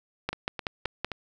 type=two click trains; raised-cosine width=0.3 ms; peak=-17 / -12 dBFS; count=4 / 5; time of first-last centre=0.33-1.117 / 0.29-1.046 s; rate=3.81 / 5.29 Hz; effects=none